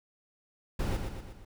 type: noise with echo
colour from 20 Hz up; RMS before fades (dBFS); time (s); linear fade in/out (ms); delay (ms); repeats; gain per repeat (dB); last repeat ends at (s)
brown; -30; 0.79-0.97; 5; 120; 4; -5; 1.45
effects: none